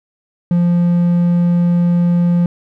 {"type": "tone", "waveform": "triangle", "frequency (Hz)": 173.9, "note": "F3", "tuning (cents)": -7, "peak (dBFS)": -8, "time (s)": [0.51, 2.46], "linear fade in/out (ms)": 2, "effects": []}